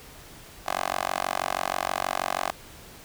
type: tone with high-pass filter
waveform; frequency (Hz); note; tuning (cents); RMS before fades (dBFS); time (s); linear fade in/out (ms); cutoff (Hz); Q
10% pulse; 46.25; F#1; 0; -29; 0.66-2.52; 10; 800; 2.3
effects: pink hiss -47 dBFS RMS until 3.04 s